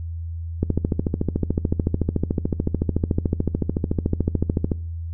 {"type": "click train", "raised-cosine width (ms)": 3, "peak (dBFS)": -7, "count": 57, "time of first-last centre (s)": [0.63, 4.718], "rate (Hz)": 13.7, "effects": ["noise-tail reverb RT60 0.5 s tail -23 dB re dry", "added 83 Hz sine -27 dBFS peak until 5.13 s"]}